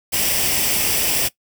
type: noise with comb filter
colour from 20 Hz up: white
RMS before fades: -19 dBFS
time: 0.12-1.29 s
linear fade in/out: 20 ms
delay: 0.37 ms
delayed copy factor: +0.55
effects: noise-tail reverb RT60 0.1 s tail -19 dB re dry